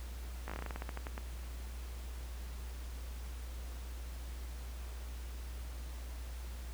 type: slowing click train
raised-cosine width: 0.5 ms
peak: -26 dBFS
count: 15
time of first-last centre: 0.48-1.179 s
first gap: 16 ms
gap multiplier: 1.16
effects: added 60 Hz sine -41 dBFS peak until 6.73 s + pink hiss -54 dBFS RMS until 6.73 s